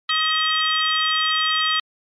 harmonic tone with a mistuned harmonic, 631 Hz, D#5, 24 cents sharp, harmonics 2 / 3 / 4 / 5 / 6 / 7, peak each -23 / -24 / -28 / -22 / -26 / -33 dBFS, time 0.09-1.8 s, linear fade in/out 5 ms, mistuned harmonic 4, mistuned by +27 cents, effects MP3 64 kbps

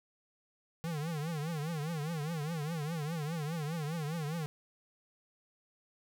square tone with vibrato, 157.3 Hz, D#3, 19 cents sharp, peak -35 dBFS, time 0.84-4.46 s, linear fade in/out 0 ms, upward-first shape triangle, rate 4.9 Hz, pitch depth 180 cents each way, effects none

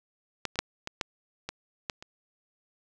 clicks, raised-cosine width 0.2 ms, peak -12 / -24 / -7 / -17 / -11 / -17 / -13 / -26 dBFS, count 8, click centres 0.453 / 0.557 / 0.59 / 0.874 / 1.012 / 1.49 / 1.898 / 2.025 s, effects none

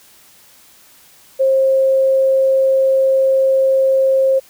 sine tone, 533 Hz, C5, 32 cents sharp, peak -10 dBFS, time 1.39-4.4 s, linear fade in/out 20 ms, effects white hiss -47 dBFS RMS until 4.49 s

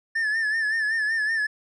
triangle tone with vibrato, 1760 Hz, A6, in tune, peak -20 dBFS, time 0.15-1.47 s, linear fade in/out 10 ms, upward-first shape sine, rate 5.3 Hz, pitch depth 68 cents each way, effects resampled to 22050 Hz

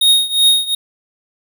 square tone with tremolo, 3729 Hz, A#7, in tune, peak -7 dBFS, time 0.01-0.75 s, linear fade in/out 5 ms, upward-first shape triangle, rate 2.7 Hz, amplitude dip 90%, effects none

